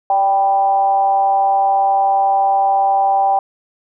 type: tone with frequency modulation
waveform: sine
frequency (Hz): 784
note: G5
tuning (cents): 0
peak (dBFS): -11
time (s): 0.1-3.39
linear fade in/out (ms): 2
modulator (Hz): 201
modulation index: 0.46
effects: none